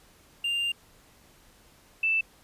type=tone pair in turn; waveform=triangle / sine; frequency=2794 / 2648 Hz; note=F7 / E7; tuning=0 / +7 cents; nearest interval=minor second; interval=93 cents; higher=first; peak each=-24 / -22 dBFS; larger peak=second; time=0.44-0.72 / 2.03-2.21 s; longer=first; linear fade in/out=5 ms; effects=pink hiss -58 dBFS RMS until 2.43 s + resampled to 32000 Hz